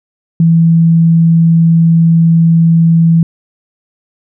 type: tone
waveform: sine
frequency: 165.4 Hz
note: E3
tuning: 6 cents sharp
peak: -4 dBFS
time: 0.4-3.23 s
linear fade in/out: 2 ms
effects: none